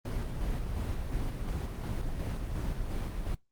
brown noise with tremolo, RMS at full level -32 dBFS, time 0.05-3.35 s, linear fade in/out 5 ms, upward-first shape square, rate 2.8 Hz, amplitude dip 30%, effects noise-tail reverb RT60 0.2 s tail -23 dB re dry + Opus 24 kbps

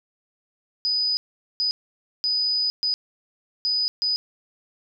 sine tone bursts at uneven times, 4978 Hz, D#8, in tune, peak -20 dBFS, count 6, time 0.85-1.17 / 1.6-1.71 / 2.24-2.7 / 2.83-2.94 / 3.65-3.88 / 4.02-4.16 s, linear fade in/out 0 ms, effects none

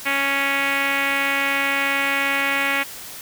5% pulse tone with low-pass filter, 277.2 Hz, C#4, in tune, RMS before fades -21 dBFS, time 0.05-2.84 s, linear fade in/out 20 ms, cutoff 2300 Hz, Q 2.9, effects white hiss -36 dBFS RMS until 3.21 s

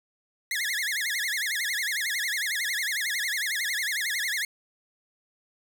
sawtooth tone with vibrato, 1890 Hz, A#6, 23 cents sharp, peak -23 dBFS, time 0.51-4.45 s, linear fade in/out 2 ms, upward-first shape sine, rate 11 Hz, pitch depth 240 cents each way, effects none

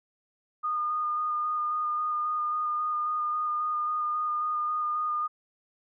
sine tone with vibrato, 1222 Hz, D#6, 32 cents flat, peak -26 dBFS, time 0.63-5.28 s, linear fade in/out 20 ms, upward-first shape square, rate 3.7 Hz, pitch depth 11 cents each way, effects none

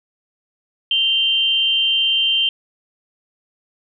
sine tone pair together, 2794 / 3132 Hz, F7 / G7, 0 / -2 cents, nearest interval major second, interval 198 cents, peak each -21 / -15 dBFS, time 0.91-2.49 s, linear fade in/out 2 ms, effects none

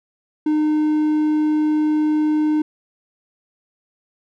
triangle tone, 305.3 Hz, D#4, 33 cents flat, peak -13 dBFS, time 0.46-2.62 s, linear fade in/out 5 ms, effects none

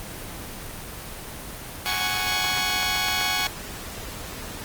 10% pulse chord, F# suspended second, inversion none, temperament just, 740 / 832.5 / 1110 Hz, F#5 / G#5 / C#6, 0 / +4 / +2 cents, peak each -20 dBFS, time 1.86-3.47 s, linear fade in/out 0 ms
click train, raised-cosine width 0.3 ms, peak -14 dBFS, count 8, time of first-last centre 2.32-3.213 s, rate 7.84 Hz
effects pink hiss -36 dBFS RMS until 4.64 s + Opus 24 kbps

